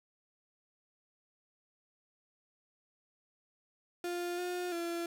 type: tone with pitch steps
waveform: 35% pulse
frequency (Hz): 350.6 / 357.3 / 340.4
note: F4 / F4 / F4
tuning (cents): +7 / +40 / -44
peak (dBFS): -33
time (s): 4.04-5.06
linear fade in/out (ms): 2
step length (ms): 340
effects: none